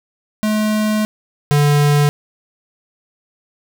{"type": "tone pair in turn", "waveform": "square", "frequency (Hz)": [214, 145.91], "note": ["A3", "D3"], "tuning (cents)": [-48, -11], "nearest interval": "perfect fifth", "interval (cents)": 663, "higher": "first", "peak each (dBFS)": [-15, -11], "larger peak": "second", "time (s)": [[0.43, 1.05], [1.51, 2.09]], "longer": "first", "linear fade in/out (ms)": 0, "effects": []}